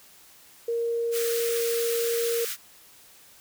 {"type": "tone", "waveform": "sine", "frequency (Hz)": 466.2, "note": "A#4", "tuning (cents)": 0, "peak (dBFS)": -24, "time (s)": [0.68, 2.45], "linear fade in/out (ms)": 5}
{"type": "high-pass noise", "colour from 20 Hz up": "white", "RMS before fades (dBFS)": -32, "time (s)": [1.11, 2.57], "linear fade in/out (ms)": 50, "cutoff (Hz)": 1200, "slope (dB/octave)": 96}
{"effects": ["white hiss -53 dBFS RMS until 3.4 s"]}